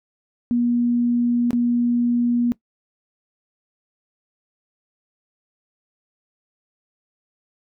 sine tone with dropouts, 240 Hz, B3, 49 cents flat, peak -16 dBFS, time 0.51-2.52 s, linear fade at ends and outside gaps 0 ms, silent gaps 1.507-1.531 s, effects noise-tail reverb RT60 0.1 s tail -20 dB re dry

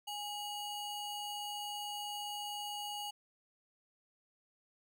square ring-modulated tone, 1864.7 Hz, A#6, in tune, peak -37 dBFS, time 0.07-3.11 s, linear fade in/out 10 ms, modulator 1040 Hz, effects none

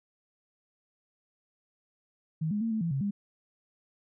sine tone with pitch steps, 158.4 / 208 / 227.3 / 219.5 / 167.5 / 136.2 / 202.2 Hz, D#3 / G#3 / A#3 / A3 / E3 / C#3 / G#3, +31 / +3 / -43 / -4 / +28 / -30 / -46 cents, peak -27 dBFS, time 2.41-3.11 s, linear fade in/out 10 ms, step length 100 ms, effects none

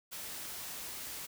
white noise, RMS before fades -43 dBFS, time 0.11-1.27 s, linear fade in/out 20 ms, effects none

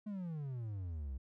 triangle exponential sweep, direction down, 215.9 to 62.4 Hz, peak -37 dBFS, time 0.06-1.18 s, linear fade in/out 10 ms, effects none

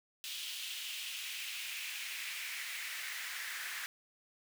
pink noise with high-pass filter sweep, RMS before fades -42 dBFS, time 0.24-3.86 s, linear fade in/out 0 ms, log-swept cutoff 3200 to 1700 Hz, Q 2.9, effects none

